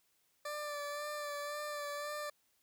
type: tone with vibrato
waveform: 20% pulse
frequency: 587.3 Hz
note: D5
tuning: in tune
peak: -34 dBFS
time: 0.45-2.3 s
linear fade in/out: 5 ms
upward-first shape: sine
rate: 1.9 Hz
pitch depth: 26 cents each way
effects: white hiss -75 dBFS RMS until 2.62 s